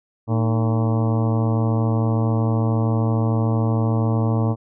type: harmonic tone with a mistuned harmonic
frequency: 113.1 Hz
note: A2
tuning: 48 cents sharp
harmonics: 1 / 2 / 3 / 4 / 5 / 6 / 7 / 8 / 9 / 10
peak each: -18 / -24 / -28 / -30 / -32 / -34 / -35 / -36 / -37 / -38 dBFS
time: 0.27-4.56 s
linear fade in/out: 50 ms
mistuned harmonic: 3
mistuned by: -130 cents
effects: none